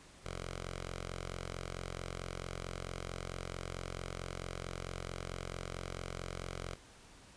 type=tone with notch filter; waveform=5% pulse; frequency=44.51 Hz; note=F1; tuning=34 cents sharp; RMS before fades=-43 dBFS; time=0.24-6.76 s; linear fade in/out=20 ms; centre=260 Hz; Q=0.76; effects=pink hiss -58 dBFS RMS until 7.36 s + resampled to 22050 Hz